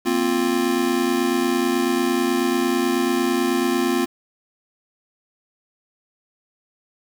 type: chord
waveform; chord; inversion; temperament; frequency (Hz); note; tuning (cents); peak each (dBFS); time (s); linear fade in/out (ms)
square; Bb suspended second; none; just; 233.1 / 262.2 / 349.6; Bb3 / C4 / F4; 0 / +4 / +2; -26 / -23 / -22; 0.05-4.06; 20
effects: 7-bit